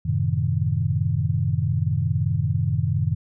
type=chord; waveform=sine; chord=F# diminished seventh; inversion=none; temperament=equal; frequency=92.5 / 110 / 130.81 / 155.56 Hz; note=F#2 / A2 / C3 / Eb3; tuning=0 / 0 / 0 / 0 cents; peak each=-25 dBFS; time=0.05-3.15 s; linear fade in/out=10 ms; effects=none